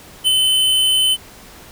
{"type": "tone with ADSR envelope", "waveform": "square", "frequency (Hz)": 3044, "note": "F#7", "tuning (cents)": 48, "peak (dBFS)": -11, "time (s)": [0.24, 1.17], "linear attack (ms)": 33, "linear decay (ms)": 19, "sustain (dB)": -2, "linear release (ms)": 42, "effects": ["pink hiss -41 dBFS RMS until 1.71 s"]}